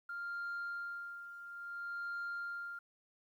sine tone with tremolo, 1396.9 Hz, F6, in tune, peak -36 dBFS, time 0.09-2.79 s, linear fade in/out 5 ms, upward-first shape sine, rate 0.59 Hz, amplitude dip 70%, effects tanh soft clip ceiling -36 dBFS + 12-bit

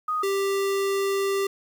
sine / square tone pair in turn, 1244.5 / 393.6 Hz, D#6 / G4, 0 / +7 cents, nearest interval octave + minor sixth, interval 1993 cents, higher first, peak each -23 dBFS, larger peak neither, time 0.08-0.23 / 0.23-1.47 s, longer second, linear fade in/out 5 ms, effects 9-bit

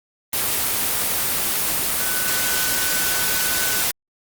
sine tone in noise, 1500 Hz, F#6, 23 cents sharp, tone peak -28 dBFS, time 2-3.82 s, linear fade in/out 2 ms, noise white, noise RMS -21 dBFS, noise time 0.33-3.91 s, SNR -10 dB, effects Opus 24 kbps

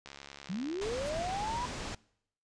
click train, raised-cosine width 0.2 ms, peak -28 dBFS, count 57, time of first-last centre 0.06-0.857 s, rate 70.3 Hz
sine linear sweep, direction up, 166.1 to 1005 Hz, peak -33 dBFS, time 0.49-1.66 s, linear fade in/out 10 ms
pink low-pass noise, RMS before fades -40 dBFS, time 0.81-1.95 s, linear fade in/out 5 ms, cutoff 7400 Hz, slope 24 dB/octave
violet noise with exponential growth, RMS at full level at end -43 dBFS, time 0.9-1.09 s, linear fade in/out 1 ms, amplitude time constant 41 ms
effects noise-tail reverb RT60 0.7 s tail -23 dB re dry + resampled to 22050 Hz

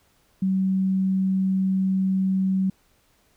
sine tone, 190 Hz, F#3, 46 cents sharp, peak -19 dBFS, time 0.42-2.7 s, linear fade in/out 5 ms, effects pink hiss -63 dBFS RMS until 3.36 s

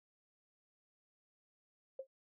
sine tone with exponential decay, 532 Hz, C5, 29 cents sharp, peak -37 dBFS, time 1.99-2.07 s, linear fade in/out 5 ms, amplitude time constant 17 ms, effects none

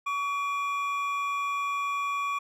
triangle tone pair together, 1132.6 / 2400 Hz, C#6 / D7, +37 / +37 cents, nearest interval octave + minor second, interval 1300 cents, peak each -26 / -33 dBFS, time 0.06-2.39 s, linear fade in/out 10 ms, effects none

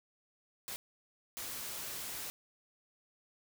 white noise bursts at uneven times, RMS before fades -42 dBFS, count 2, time 0.68-0.76 / 1.37-2.3 s, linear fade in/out 0 ms, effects none

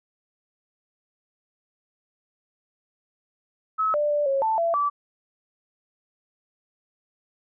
sine tone with pitch steps, 1290 / 592 / 588 / 546 / 884 / 673 / 1157 Hz, E6 / D5 / D5 / C#5 / A5 / E5 / D6, -38 / +14 / +2 / -26 / +8 / +36 / -26 cents, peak -20 dBFS, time 3.78-4.9 s, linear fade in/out 20 ms, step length 160 ms, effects none

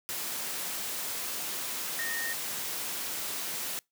sine tone in noise, 1846 Hz, A#6, 17 cents flat, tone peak -33 dBFS, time 1.99-2.33 s, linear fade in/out 0 ms, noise white, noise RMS -35 dBFS, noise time 0.09-3.79 s, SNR -1 dB, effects noise-tail reverb RT60 0.2 s tail -26 dB re dry + high-pass 150 Hz 12 dB/octave

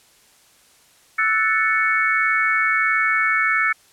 sine chord, F# minor seventh, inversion third, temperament equal, 1318.5 / 1480 / 1760 / 2217 Hz, E6 / F#6 / A6 / C#7, 0 / 0 / 0 / 0 cents, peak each -22 / -25 / -21 / -20 dBFS, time 1.18-3.73 s, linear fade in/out 10 ms, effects white hiss -54 dBFS RMS until 3.92 s + low-pass 11000 Hz 12 dB/octave

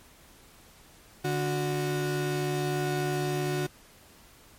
35% pulse tone pair together, 146.6 / 366.2 Hz, D3 / F#4, -3 / -18 cents, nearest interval octave + major third, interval 1585 cents, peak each -28 dBFS, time 1.24-3.67 s, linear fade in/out 10 ms, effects pink hiss -55 dBFS RMS until 4.58 s + MP3 64 kbps

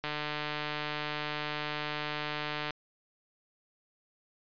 click train, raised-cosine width 0.3 ms, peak -18 dBFS, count 401, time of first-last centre 0.04-2.707 s, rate 150 Hz, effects resampled to 11025 Hz

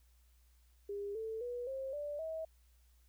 sine tone with pitch steps, 404.5 / 443.7 / 486.6 / 533.7 / 585.4 / 642.1 Hz, G#4 / A4 / B4 / C5 / D5 / E5, -46 / +14 / -26 / +34 / -6 / -46 cents, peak -38 dBFS, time 0.89-2.45 s, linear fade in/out 5 ms, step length 260 ms, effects added 60 Hz sine -64 dBFS peak until 3.08 s + white hiss -75 dBFS RMS until 3.08 s

